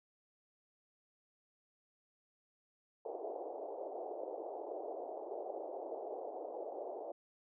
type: band-pass noise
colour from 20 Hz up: white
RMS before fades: -44 dBFS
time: 3.05-7.12 s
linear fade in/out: 5 ms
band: 350 to 750 Hz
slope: 48 dB/octave
effects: none